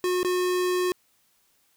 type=tone with dropouts; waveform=square; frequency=362.3 Hz; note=F#4; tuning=36 cents flat; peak=-23 dBFS; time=0.04-0.92 s; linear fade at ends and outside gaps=1 ms; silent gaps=0.231-0.247 s; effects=white hiss -66 dBFS RMS until 1.76 s